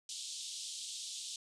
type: band-pass noise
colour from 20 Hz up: pink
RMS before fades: -44 dBFS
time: 0.09-1.36 s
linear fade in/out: 2 ms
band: 3200 to 9100 Hz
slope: 48 dB/octave
effects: none